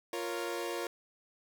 sawtooth chord, Bb minor, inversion second, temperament equal, 349.2 / 466.2 / 554.4 Hz, F4 / Bb4 / Db5, 0 / 0 / 0 cents, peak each -34 / -35 / -37 dBFS, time 0.13-0.87 s, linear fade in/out 2 ms, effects none

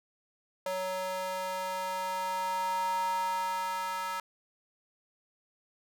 square tone with high-pass filter sweep, 186.3 Hz, F#3, 12 cents sharp, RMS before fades -33 dBFS, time 0.66-4.2 s, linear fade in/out 2 ms, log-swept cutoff 660 to 1100 Hz, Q 5.7, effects none

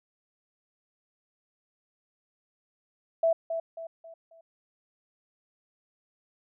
sine tone with echo, 659.3 Hz, E5, in tune, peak -20 dBFS, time 3.23-3.33 s, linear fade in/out 5 ms, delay 270 ms, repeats 4, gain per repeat -8 dB, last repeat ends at 4.41 s, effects none

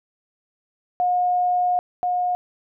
sine tone pair in turn, 719 / 719 Hz, F#5 / F#5, -50 / -50 cents, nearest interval unison, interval 0 cents, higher neither, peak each -17 / -19 dBFS, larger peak first, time 1-1.79 / 2.03-2.35 s, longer first, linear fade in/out 0 ms, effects none

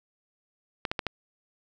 clicks, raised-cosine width 0.3 ms, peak -12 dBFS, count 4, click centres 0.852 / 0.915 / 0.992 / 1.067 s, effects none

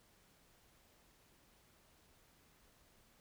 silence, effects pink hiss -69 dBFS RMS until 3.2 s

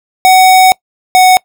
square tone pair in turn, 748 / 741.5 Hz, F#5 / F#5, +19 / +4 cents, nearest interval unison, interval 15 cents, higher first, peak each -3 dBFS, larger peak neither, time 0.25-0.72 / 1.15-1.37 s, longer first, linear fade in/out 0 ms, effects noise-tail reverb RT60 0.1 s tail -24 dB re dry

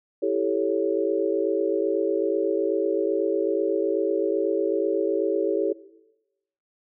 sine chord, A dominant seventh, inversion second, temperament equal, 329.6 / 392 / 440 / 554.4 Hz, E4 / G4 / A4 / C#5, 0 / 0 / 0 / 0 cents, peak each -28 / -25 / -26 / -28 dBFS, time 0.22-5.73 s, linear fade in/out 10 ms, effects noise-tail reverb RT60 0.9 s tail -17 dB re dry

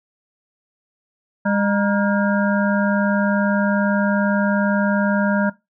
harmonic tone with a mistuned harmonic, 202.5 Hz, G#3, 43 cents flat, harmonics 1 / 3 / 5 / 7 / 8, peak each -18 / -23 / -25 / -26 / -27 dBFS, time 1.45-5.5 s, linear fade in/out 10 ms, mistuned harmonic 5, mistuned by -120 cents, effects noise-tail reverb RT60 0.2 s tail -18 dB re dry

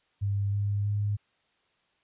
sine tone with pitch steps, 100.3 / 101.64 / 103 Hz, G2 / G#2 / G#2, +40 / -37 / -14 cents, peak -25 dBFS, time 0.21-1.17 s, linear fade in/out 20 ms, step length 320 ms, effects white hiss -70 dBFS RMS until 2.03 s + resampled to 8000 Hz

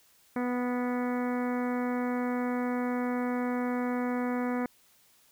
harmonic tone with a mistuned harmonic, 246.9 Hz, B3, in tune, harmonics 1 / 2 / 3 / 4 / 5 / 6 / 7 / 8 / 9, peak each -29 / -35 / -39 / -41 / -43 / -45 / -46 / -47 / -48 dBFS, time 0.36-4.66 s, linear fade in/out 2 ms, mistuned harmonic 6, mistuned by -17 cents, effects white hiss -63 dBFS RMS until 5.31 s

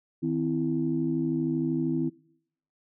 sine tone cluster, 156.7 / 257.5 / 330.3 Hz, D#3 / C4 / E4, +13 / -28 / +4 cents, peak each -30 / -28 / -28 dBFS, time 0.22-2.1 s, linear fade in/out 20 ms, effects noise-tail reverb RT60 0.7 s tail -22 dB re dry + tanh soft clip ceiling -15 dBFS

